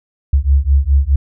sine beating tone pair, 67 / 71.8 Hz, C2 / D2, +42 / -39 cents, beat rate 4.8 Hz, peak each -12 dBFS, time 0.33-1.16 s, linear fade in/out 5 ms, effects none

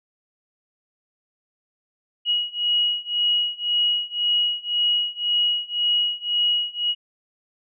sine beating tone pair, 2901 / 2902.9 Hz, F#7 / F#7, -35 / -34 cents, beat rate 1.9 Hz, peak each -23 / -22 dBFS, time 2.25-6.95 s, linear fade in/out 50 ms, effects none

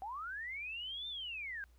sine linear two-way sweep, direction up then down, 740 to 3619 to 1543 Hz, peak -40 dBFS, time 0.02-1.64 s, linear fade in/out 0 ms, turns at 1.08 s, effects added 60 Hz sine -61 dBFS peak until 1.78 s + pink hiss -74 dBFS RMS until 1.78 s

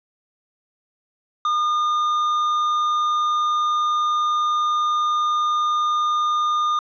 triangle tone with tanh clipping, 1215 Hz, D#6, 42 cents flat, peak -19 dBFS, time 1.45-6.79 s, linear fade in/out 2 ms, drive 11 dB, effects resampled to 16000 Hz

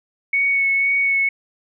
sine tone with vibrato, 2217 Hz, C#7, in tune, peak -15 dBFS, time 0.33-1.29 s, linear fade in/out 5 ms, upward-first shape sine, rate 2 Hz, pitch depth 14 cents each way, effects none

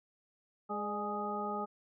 harmonic tone with a mistuned harmonic, 207.7 Hz, G#3, in tune, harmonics 1 / 2 / 3 / 4 / 6, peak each -41 / -41 / -44 / -39 / -39 dBFS, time 0.69-1.66 s, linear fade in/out 20 ms, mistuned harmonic 3, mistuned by -53 cents, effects none

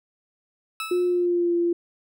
20% pulse tone with exponential decay, 1307 Hz, E6, 15 cents flat, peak -21 dBFS, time 0.8-1.26 s, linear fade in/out 1 ms, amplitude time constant 100 ms
sine tone with pitch glide, 357.2 to 344 Hz, F4 to F4, +39 to -26 cents, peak -19 dBFS, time 0.91-1.73 s, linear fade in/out 5 ms, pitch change -65 cents, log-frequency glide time 1.05-1.55 s
effects none

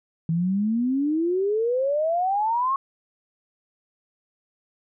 sine exponential sweep, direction up, 160 to 1107 Hz, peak -20 dBFS, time 0.29-2.76 s, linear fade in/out 2 ms, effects none

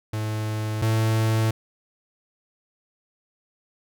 45% pulse tone pair in turn, 108 / 110.84 Hz, A2 / A2, -32 / +13 cents, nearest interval unison, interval 45 cents, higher second, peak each -25 / -19 dBFS, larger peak second, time 0.13-0.82 / 0.82-1.51 s, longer neither, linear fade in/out 5 ms, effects none

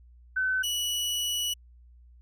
sine / sawtooth tone pair in turn, 1519 / 2941 Hz, F#6 / F#7, +45 / -11 cents, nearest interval major seventh, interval 1144 cents, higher second, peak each -24 dBFS, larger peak neither, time 0.36-0.63 / 0.63-1.54 s, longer second, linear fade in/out 10 ms, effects added 60 Hz sine -51 dBFS peak until 2.21 s + resampled to 32000 Hz

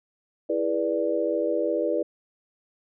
sine chord, E dominant seventh, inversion none, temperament equal with one note detuned, 329.6 / 415.3 / 489.6 / 587.3 Hz, E4 / G#4 / B4 / D5, 0 / 0 / -15 / 0 cents, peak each -28 / -30 / -27 / -27 dBFS, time 0.49-2.03 s, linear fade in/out 10 ms, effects none

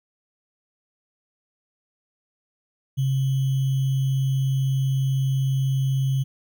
sine tone with sample-and-hold, 133.9 Hz, C3, 40 cents sharp, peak -19 dBFS, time 2.97-6.24 s, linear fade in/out 20 ms, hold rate 3150 Hz, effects none

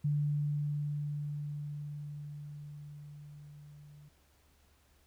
sine tone with level ramp, 146.83 Hz, D3, in tune, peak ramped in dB -27 to -52 dBFS, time 0.04-4.09 s, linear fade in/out 10 ms, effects added 72 Hz sine -67 dBFS peak until 5.06 s + pink hiss -69 dBFS RMS until 5.06 s

